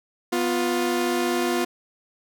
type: tone pair together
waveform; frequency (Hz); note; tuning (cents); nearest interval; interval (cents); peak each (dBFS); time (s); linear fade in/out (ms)
sawtooth; 246.9 / 352; B3 / F4; 0 / +14; tritone; 614; -22 / -19; 0.32-1.65; 10
effects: none